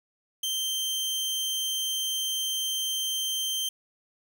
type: tone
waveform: sawtooth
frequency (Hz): 3136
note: G7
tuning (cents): 0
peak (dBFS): -24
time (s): 0.43-3.69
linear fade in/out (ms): 5
effects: none